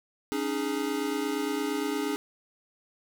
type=chord; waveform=square; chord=C# suspended second; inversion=none; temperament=equal with one note detuned; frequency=277.2 / 305.8 / 415.3 Hz; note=C#4 / D#4 / G#4; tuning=0 / -30 / 0 cents; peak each=-33 dBFS; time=0.32-2.16 s; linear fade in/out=0 ms; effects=none